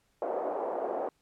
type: band-pass noise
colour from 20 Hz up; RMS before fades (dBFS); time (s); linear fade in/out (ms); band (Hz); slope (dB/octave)
white; -33; 0.22-1.09; 2; 390 to 730; 24
effects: pink hiss -72 dBFS RMS until 1.21 s + low-pass 12000 Hz 12 dB/octave